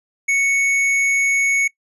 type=tone with hard clipping; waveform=triangle; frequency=2217 Hz; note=C#7; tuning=in tune; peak=-16 dBFS; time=0.28-1.68 s; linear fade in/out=10 ms; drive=11 dB; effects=noise-tail reverb RT60 0.1 s tail -22 dB re dry + resampled to 32000 Hz